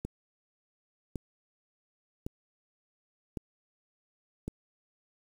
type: click train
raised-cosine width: 3 ms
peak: -22 dBFS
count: 5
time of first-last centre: 0.05-4.48 s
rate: 0.903 Hz
effects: 8-bit